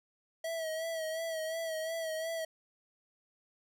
square tone with vibrato, 646 Hz, E5, 35 cents flat, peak -35 dBFS, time 0.44-2.45 s, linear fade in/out 5 ms, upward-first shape sine, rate 2.8 Hz, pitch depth 43 cents each way, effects none

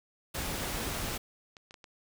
pink noise, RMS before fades -35 dBFS, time 0.34-1.18 s, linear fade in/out 10 ms
clicks, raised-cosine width 0.2 ms, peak -32 dBFS, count 4, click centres 1.568 / 1.709 / 1.742 / 1.842 s
effects none

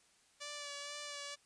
5% pulse tone with vibrato, 579 Hz, D5, 25 cents flat, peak -32 dBFS, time 0.4-1.36 s, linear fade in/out 20 ms, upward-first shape sine, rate 2.1 Hz, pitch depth 25 cents each way, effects white hiss -69 dBFS RMS until 1.45 s + resampled to 22050 Hz

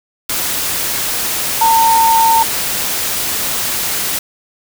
sine tone in noise, 908 Hz, A#5, 46 cents flat, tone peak -8 dBFS, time 1.61-2.43 s, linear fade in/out 5 ms, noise white, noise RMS -18 dBFS, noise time 0.29-4.19 s, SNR +7 dB, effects none

